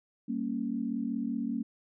sine chord, G diminished, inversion none, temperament equal with one note detuned, 196 / 232 / 277.2 Hz, G3 / Bb3 / Db4, 0 / -8 / 0 cents, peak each -38 / -32 / -35 dBFS, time 0.28-1.63 s, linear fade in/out 10 ms, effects none

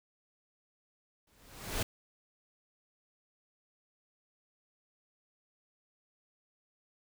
pink noise with exponential growth, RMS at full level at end -31 dBFS, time 1.27-1.83 s, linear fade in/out 5 ms, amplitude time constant 120 ms, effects none

